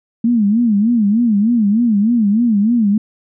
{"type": "tone with vibrato", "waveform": "sine", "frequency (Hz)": 220, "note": "A3", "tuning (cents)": 0, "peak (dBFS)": -10, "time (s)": [0.24, 2.98], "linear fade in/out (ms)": 5, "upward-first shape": "sine", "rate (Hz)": 3.3, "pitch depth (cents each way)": 170, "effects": []}